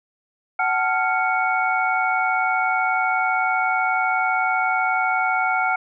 sine tone cluster, 748 / 872 / 1392 / 2221 Hz, F#5 / A5 / F6 / C#7, +19 / -16 / -6 / +3 cents, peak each -22 / -27 / -22 / -25 dBFS, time 0.59-5.76 s, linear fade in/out 5 ms, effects none

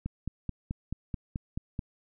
click train, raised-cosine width 5 ms, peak -20 dBFS, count 9, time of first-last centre 0.06-1.792 s, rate 4.62 Hz, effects none

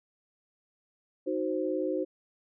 sine chord, C diminished, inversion first, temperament equal, 311.1 / 370 / 523.3 Hz, Eb4 / Gb4 / C5, 0 / 0 / 0 cents, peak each -32 dBFS, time 1.26-2.05 s, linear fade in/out 20 ms, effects none

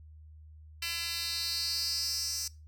10% pulse tone with high-pass filter sweep, 337.1 Hz, E4, 39 cents sharp, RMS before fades -34 dBFS, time 0.82-2.48 s, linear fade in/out 5 ms, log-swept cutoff 3100 to 6100 Hz, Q 4.4, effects noise-tail reverb RT60 0.3 s tail -22 dB re dry + added 77 Hz sine -49 dBFS peak until 2.67 s

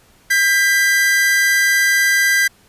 45% pulse tone pair together, 1600 / 1984 Hz, G6 / B6, +35 / +7 cents, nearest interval major third, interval 372 cents, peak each -15 dBFS, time 0.3-2.48 s, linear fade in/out 10 ms, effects pink hiss -52 dBFS RMS until 2.68 s + resampled to 32000 Hz

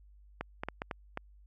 clicks, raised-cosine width 0.5 ms, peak -20 dBFS, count 6, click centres 0.41 / 0.635 / 0.686 / 0.819 / 0.912 / 1.174 s, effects added 50 Hz sine -55 dBFS peak until 1.46 s

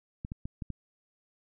clicks, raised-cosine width 5 ms, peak -24 dBFS, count 5, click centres 0.249 / 0.319 / 0.455 / 0.622 / 0.703 s, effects none

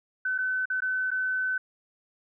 sine tone with dropouts, 1516 Hz, F#6, 42 cents sharp, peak -25 dBFS, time 0.25-1.58 s, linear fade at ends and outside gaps 5 ms, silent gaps 0.38-0.385 / 0.656-0.7 / 0.805-0.82 / 1.106-1.114 s, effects none

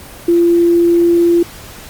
sine tone with quantisation, 342.7 Hz, F4, 33 cents flat, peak -7 dBFS, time 0.28-1.43 s, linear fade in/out 5 ms, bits 6, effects pink hiss -34 dBFS RMS until 1.89 s + Opus 24 kbps

